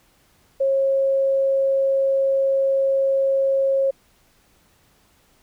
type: tone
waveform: sine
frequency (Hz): 542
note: C#5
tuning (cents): -39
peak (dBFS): -16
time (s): 0.6-3.91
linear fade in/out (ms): 10
effects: pink hiss -59 dBFS RMS until 5.42 s